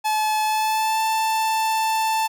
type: tone with pitch glide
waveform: 45% pulse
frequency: 861 to 883.2 Hz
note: A5 to A5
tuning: -38 to +6 cents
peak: -19 dBFS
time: 0.04-2.28 s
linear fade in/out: 20 ms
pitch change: +44 cents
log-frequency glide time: 0.44-1.02 s
effects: none